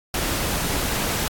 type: noise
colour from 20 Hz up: pink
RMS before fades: -24 dBFS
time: 0.14-1.28 s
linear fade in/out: 2 ms
effects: AAC 64 kbps